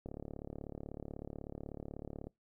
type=click train; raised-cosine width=2 ms; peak=-30 dBFS; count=81; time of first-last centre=0.06-2.27 s; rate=36.2 Hz; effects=noise-tail reverb RT60 0.2 s tail -25 dB re dry